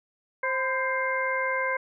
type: harmonic tone with a mistuned harmonic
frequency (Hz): 527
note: C5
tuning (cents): +12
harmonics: 1 / 2 / 3 / 4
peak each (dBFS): -30 / -30 / -30 / -30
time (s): 0.43-1.77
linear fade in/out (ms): 5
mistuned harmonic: 2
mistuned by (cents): -59
effects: none